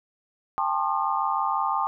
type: tone cluster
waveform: sine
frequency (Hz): 797 / 883 / 1066 / 1213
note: G5 / A5 / C6 / D#6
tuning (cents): +28 / +6 / +32 / -44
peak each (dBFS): -28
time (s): 0.58-1.87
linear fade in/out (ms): 0
effects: none